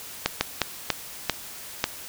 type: slowing click train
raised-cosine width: 0.2 ms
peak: -3 dBFS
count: 6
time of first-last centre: 0.26-1.841 s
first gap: 150 ms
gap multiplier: 1.38
effects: white hiss -40 dBFS RMS until 2.08 s